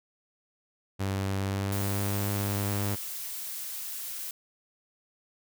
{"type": "tone with pitch glide", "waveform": "sawtooth", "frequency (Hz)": [97.2, 101.09], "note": ["G2", "G#2"], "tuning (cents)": [-14, -46], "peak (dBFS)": -24, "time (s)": [0.99, 2.96], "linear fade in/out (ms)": 20, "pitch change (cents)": 68, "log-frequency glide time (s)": [1.36, 2.24]}
{"type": "noise", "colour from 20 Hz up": "blue", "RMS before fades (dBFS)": -37, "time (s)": [1.72, 4.31], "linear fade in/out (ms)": 2}
{"effects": []}